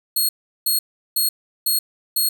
5% pulse tone bursts, 4288 Hz, C8, 42 cents sharp, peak -10 dBFS, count 5, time 0.16-2.29 s, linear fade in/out 5 ms, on 130 ms, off 370 ms, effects none

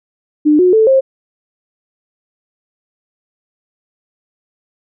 sine tone with pitch steps, 300.5 / 363.6 / 440 / 532.3 Hz, D4 / F#4 / A4 / C5, +40 / -30 / 0 / +30 cents, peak -6 dBFS, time 0.45-1.01 s, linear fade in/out 20 ms, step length 140 ms, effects none

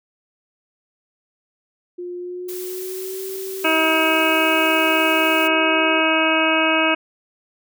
sine tone with pitch glide, 354.9 to 382.6 Hz, F4 to G4, +28 to -42 cents, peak -27 dBFS, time 1.98-6.01 s, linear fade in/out 10 ms, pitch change +130 cents, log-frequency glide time 2.18-3.26 s
blue noise, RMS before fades -34 dBFS, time 2.48-5.48 s, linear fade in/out 10 ms
harmonic tone, 319 Hz, D#4, 43 cents sharp, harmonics 1 / 2 / 3 / 4 / 5 / 7 / 8 / 9, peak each -22 / -22 / -25 / -24 / -24 / -25 / -21 / -25 dBFS, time 3.64-6.95 s, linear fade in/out 10 ms
effects none

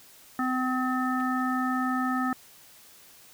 harmonic tone, 255.9 Hz, C4, 38 cents flat, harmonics 1 / 3 / 5 / 7, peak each -27 / -33 / -30 / -35 dBFS, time 0.39-2.33 s, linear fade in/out 2 ms
clicks, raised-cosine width 0.3 ms, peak -32 dBFS, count 2, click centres 1.201 / 1.209 s
effects white hiss -53 dBFS RMS until 3.33 s

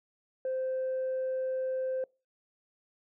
sine tone, 520 Hz, C5, 11 cents flat, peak -28 dBFS, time 0.45-2.04 s, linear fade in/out 2 ms, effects noise-tail reverb RT60 0.3 s tail -26 dB re dry + tanh soft clip ceiling -27 dBFS

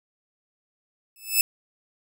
5% pulse tone with exponential growth, 2616 Hz, E7, 14 cents flat, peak -5 dBFS, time 1.16-1.41 s, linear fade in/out 2 ms, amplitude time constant 53 ms, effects none

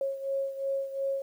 sine beating tone pair, 545 / 547.8 Hz, C#5 / C#5, -29 / -21 cents, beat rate 2.8 Hz, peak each -30 / -35 dBFS, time 0.01-1.22 s, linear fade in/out 2 ms, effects 10-bit

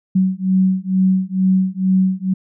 sine beating tone pair, 186.9 / 189.1 Hz, F#3 / F#3, +18 / +38 cents, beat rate 2.2 Hz, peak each -16 dBFS, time 0.15-2.34 s, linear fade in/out 10 ms, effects none

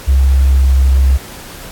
sine tone with pitch glide, 67 to 66.38 Hz, C2 to C2, +42 to +26 cents, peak -6 dBFS, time 0.07-1.18 s, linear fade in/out 20 ms, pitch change -16 cents, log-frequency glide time 0.38-0.66 s, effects pink hiss -32 dBFS RMS until 1.71 s + AAC 64 kbps

